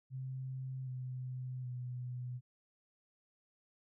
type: tone with pitch steps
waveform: sine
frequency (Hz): 130.9 / 127.62 / 124.41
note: C3 / C3 / B2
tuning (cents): +1 / -43 / +13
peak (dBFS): -39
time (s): 0.1-2.41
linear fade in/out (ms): 50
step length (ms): 770
effects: none